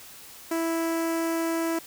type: tone with notch filter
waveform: sawtooth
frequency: 329.6 Hz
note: E4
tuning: in tune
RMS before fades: -27 dBFS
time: 0.51-1.79 s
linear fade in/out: 5 ms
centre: 3700 Hz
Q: 1.1
effects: white hiss -46 dBFS RMS until 1.86 s